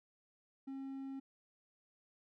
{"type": "tone", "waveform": "triangle", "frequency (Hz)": 270, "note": "C#4", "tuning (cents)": -45, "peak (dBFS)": -40, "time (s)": [0.67, 1.2], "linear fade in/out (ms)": 10, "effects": []}